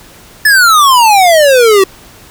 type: exponential sweep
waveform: square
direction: down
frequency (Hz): 1760 to 374.5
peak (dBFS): -4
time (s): 0.45-1.84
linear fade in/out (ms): 5
effects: pink hiss -37 dBFS RMS until 2.3 s